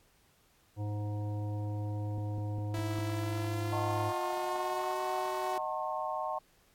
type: harmonic tone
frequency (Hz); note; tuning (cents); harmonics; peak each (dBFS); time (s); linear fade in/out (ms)
104.2; G#2; +6; 1 / 3 / 5 / 7 / 9; -33 / -43 / -47 / -50 / -52; 0.76-4.13; 50
type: click train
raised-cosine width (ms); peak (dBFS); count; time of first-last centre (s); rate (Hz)
3; -32; 5; 2.18-2.986; 4.96
type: tone with pitch glide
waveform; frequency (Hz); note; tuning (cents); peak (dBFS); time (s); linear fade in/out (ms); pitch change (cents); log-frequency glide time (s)
sawtooth; 329.6 to 372.1; E4 to F#4; 0 to +10; -33; 2.74-5.58; 2; +210; 3-5.01
type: chord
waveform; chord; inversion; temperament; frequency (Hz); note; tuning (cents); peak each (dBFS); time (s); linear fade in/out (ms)
sine; D# diminished seventh; none; just; 622.3 / 746.7 / 896 / 1075.3; D#5 / F#5 / A5 / C6; 0 / +16 / +31 / +47; -38; 3.72-6.39; 10
effects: pink hiss -67 dBFS RMS until 6.74 s + AAC 64 kbps